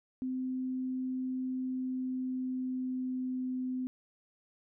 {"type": "tone with pitch glide", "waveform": "sine", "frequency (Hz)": [257.5, 255.4], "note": ["C4", "C4"], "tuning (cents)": [-28, -42], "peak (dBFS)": -32, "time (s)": [0.22, 3.87], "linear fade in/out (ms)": 0, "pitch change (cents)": -14, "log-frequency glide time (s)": [1.61, 3.51], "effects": []}